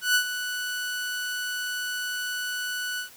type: tone with ADSR envelope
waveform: sawtooth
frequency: 1483 Hz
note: F#6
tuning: 4 cents sharp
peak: -14 dBFS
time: 0.01-3.1 s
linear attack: 140 ms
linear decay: 84 ms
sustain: -11 dB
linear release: 110 ms
effects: white hiss -50 dBFS RMS until 3.16 s